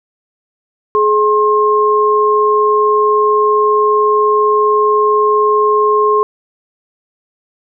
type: tone pair together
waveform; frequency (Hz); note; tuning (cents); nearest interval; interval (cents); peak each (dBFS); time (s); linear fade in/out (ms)
sine; 422.7 / 1067.1; G#4 / C6; +31 / +34; octave + major third; 1603; -11; 0.95-6.23; 0
effects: none